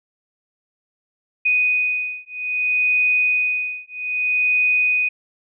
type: beating tone pair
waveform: sine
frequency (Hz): 2489 / 2489.62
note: D#7 / D#7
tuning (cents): 0 / 0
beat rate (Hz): 0.62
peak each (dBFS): -20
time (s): 1.45-5.09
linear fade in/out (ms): 10
effects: none